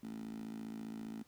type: tone with high-pass filter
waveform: 10% pulse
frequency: 55 Hz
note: A1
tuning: in tune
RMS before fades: -45 dBFS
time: 0.03-1.23 s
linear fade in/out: 5 ms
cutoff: 230 Hz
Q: 6.3
effects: pink hiss -69 dBFS RMS until 1.27 s